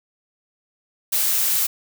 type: noise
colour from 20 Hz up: blue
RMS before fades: -20 dBFS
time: 1.12-1.67 s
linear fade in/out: 10 ms
effects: none